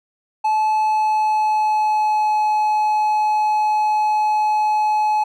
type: tone with pitch glide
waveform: triangle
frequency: 863 to 852.1 Hz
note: A5 to G#5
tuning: -34 to +44 cents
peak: -13 dBFS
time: 0.44-5.24 s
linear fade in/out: 10 ms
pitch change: -22 cents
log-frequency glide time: 0.74-2.37 s
effects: none